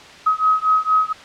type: beating tone pair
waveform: sine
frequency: 1268 / 1272.3 Hz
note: D#6 / D#6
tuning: +32 / +38 cents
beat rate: 4.3 Hz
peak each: -17 dBFS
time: 0.26-1.13 s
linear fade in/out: 10 ms
effects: white hiss -40 dBFS RMS until 1.24 s + low-pass 4000 Hz 12 dB/octave